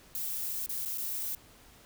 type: noise with dropouts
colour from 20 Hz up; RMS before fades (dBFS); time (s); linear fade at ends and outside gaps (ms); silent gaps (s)
violet; -35; 0.15-1.35; 1; 0.662-0.693 / 0.851-0.858 / 0.975-0.981
effects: pink hiss -57 dBFS RMS until 1.85 s